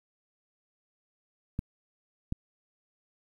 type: clicks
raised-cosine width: 5 ms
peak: -18 dBFS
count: 2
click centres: 1.591 / 2.324 s
effects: 10-bit